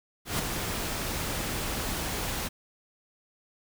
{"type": "noise with ADSR envelope", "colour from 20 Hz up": "pink", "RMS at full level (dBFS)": -27, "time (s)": [0.25, 2.49], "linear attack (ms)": 140, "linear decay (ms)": 9, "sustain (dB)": -5, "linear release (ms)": 21, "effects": []}